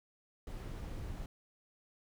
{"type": "noise with amplitude modulation", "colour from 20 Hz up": "brown", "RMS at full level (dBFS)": -41, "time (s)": [0.47, 1.26], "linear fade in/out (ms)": 2, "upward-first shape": "sine", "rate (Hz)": 260, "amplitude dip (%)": 35, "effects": []}